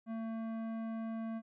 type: tone with tanh clipping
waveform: triangle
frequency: 224.9 Hz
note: A3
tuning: 38 cents sharp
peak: -39 dBFS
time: 0.06-1.42 s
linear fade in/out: 50 ms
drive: 18 dB
effects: none